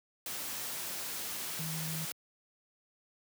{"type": "tone in noise", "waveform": "sine", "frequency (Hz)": 159.8, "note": "D#3", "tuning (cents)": 47, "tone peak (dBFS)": -37, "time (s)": [1.59, 2.05], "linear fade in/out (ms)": 2, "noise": "white", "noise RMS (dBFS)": -39, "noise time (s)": [0.26, 2.12], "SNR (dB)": -1, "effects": ["high-pass 100 Hz 12 dB/octave"]}